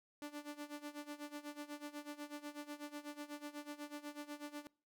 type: tone with tremolo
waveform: sawtooth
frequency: 293.7 Hz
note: D4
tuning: in tune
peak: -39 dBFS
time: 0.22-4.67 s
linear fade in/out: 0 ms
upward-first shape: sine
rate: 8.1 Hz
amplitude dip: 85%
effects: noise-tail reverb RT60 0.4 s tail -24 dB re dry